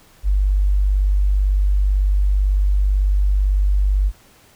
sine tone, 49 Hz, G1, in tune, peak -13 dBFS, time 0.23-4.12 s, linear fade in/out 50 ms, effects pink hiss -51 dBFS RMS until 4.55 s

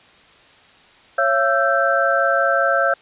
sine tone cluster, 551 / 676 / 1334 / 1560 Hz, C#5 / E5 / E6 / G6, -11 / +43 / +20 / -9 cents, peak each -20 dBFS, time 1.18-2.94 s, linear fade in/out 5 ms, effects white hiss -49 dBFS RMS until 3.01 s + resampled to 8000 Hz

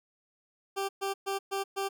20% pulse tone bursts, 392 Hz, G4, in tune, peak -25 dBFS, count 5, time 0.76-1.89 s, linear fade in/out 20 ms, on 130 ms, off 120 ms, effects none

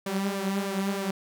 sawtooth tone with flanger, 196 Hz, G3, in tune, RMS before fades -29 dBFS, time 0.06-1.11 s, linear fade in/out 5 ms, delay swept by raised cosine 1.7 to 6.2 ms, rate 3.2 Hz, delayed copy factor +0.65, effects none

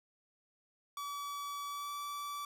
45% pulse tone with pitch glide, 1145 to 1156.3 Hz, D6 to D6, -44 to -27 cents, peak -39 dBFS, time 0.97-2.45 s, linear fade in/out 2 ms, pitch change +17 cents, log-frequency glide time 1.67-1.93 s, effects none

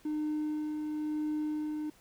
triangle tone with tremolo, 304.1 Hz, D#4, 40 cents flat, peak -27 dBFS, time 0.05-1.9 s, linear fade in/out 5 ms, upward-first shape sine, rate 0.99 Hz, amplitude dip 35%, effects tanh soft clip ceiling -25 dBFS + pink hiss -62 dBFS RMS until 2 s

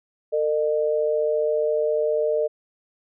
sine tone pair together, 452.6 / 607 Hz, A4 / D#5, +49 / -43 cents, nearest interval perfect fourth, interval 508 cents, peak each -22 dBFS, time 0.32-2.48 s, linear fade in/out 20 ms, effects none

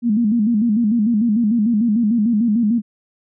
sine tone with vibrato, 222.4 Hz, A3, 19 cents sharp, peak -13 dBFS, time 0.02-2.82 s, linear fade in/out 50 ms, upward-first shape square, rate 6.7 Hz, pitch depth 110 cents each way, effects none

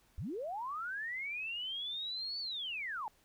sine linear two-way sweep, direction up then down, 55 to 4537 to 804 Hz, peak -37 dBFS, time 0.18-3.08 s, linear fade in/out 0 ms, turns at 2.4 s, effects pink hiss -69 dBFS RMS until 3.24 s

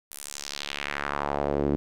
sawtooth tone with band-pass filter sweep, 71.7 Hz, D2, 41 cents flat, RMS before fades -30 dBFS, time 0.11-1.76 s, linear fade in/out 0 ms, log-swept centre 12000 to 300 Hz, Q 1.8, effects none

